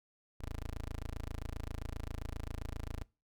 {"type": "tone", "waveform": "15% pulse", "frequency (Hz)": 27.54, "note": "A0", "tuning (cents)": 3, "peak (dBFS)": -33, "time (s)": [0.4, 3.04], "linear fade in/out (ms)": 10, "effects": ["noise-tail reverb RT60 0.3 s tail -23 dB re dry"]}